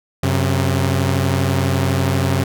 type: tone pair together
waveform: sawtooth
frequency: 93.3 / 133.87 Hz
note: F#2 / C3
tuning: +15 / +40 cents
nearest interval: tritone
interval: 625 cents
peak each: -14 dBFS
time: 0.23-2.44 s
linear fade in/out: 5 ms
effects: none